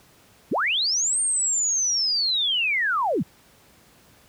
sine linear two-way sweep, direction up then down, 110.6 to 8800 to 110.6 Hz, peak -20 dBFS, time 0.51-3.23 s, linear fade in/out 10 ms, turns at 1.2 s, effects pink hiss -55 dBFS RMS until 4.28 s + high-pass 60 Hz 12 dB/octave

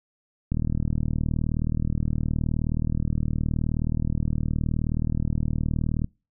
click train, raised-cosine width 5 ms, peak -13 dBFS, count 217, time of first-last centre 0.52-6.044 s, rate 39.1 Hz, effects noise-tail reverb RT60 0.3 s tail -25 dB re dry

